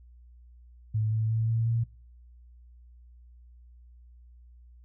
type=tone with pitch steps; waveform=sine; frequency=108.6 / 110.31 / 112.04 / 113.8 / 115.59 Hz; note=A2 / A2 / A2 / A#2 / A#2; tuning=-22 / +5 / +32 / -41 / -14 cents; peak=-24 dBFS; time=0.94-1.84 s; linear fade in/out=10 ms; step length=180 ms; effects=noise-tail reverb RT60 0.4 s tail -20 dB re dry + added 60 Hz sine -50 dBFS peak until 4.84 s